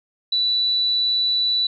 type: tone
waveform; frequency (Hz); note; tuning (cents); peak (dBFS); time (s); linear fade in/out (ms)
sine; 3959; B7; +3; -17; 0.32-1.67; 5
effects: none